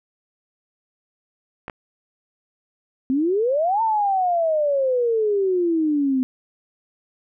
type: clicks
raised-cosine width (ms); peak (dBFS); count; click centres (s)
0.5; -17; 2; 1.681 / 1.698
type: exponential two-way sweep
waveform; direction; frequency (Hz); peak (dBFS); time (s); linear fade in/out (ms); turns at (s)
sine; up then down; 253.6 to 914 to 253.6; -17; 3.1-6.23; 0; 3.82
effects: none